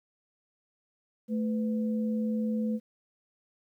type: tone pair together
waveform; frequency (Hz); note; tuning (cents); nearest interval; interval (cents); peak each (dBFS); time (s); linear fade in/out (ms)
sine; 219.4 / 500; A3 / B4; -5 / +21; octave + major second; 1426; -27 / -37; 1.28-2.8; 50
effects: 11-bit